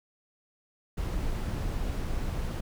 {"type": "noise", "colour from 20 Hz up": "brown", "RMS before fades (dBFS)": -31, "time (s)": [0.97, 2.61], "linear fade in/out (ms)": 10, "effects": []}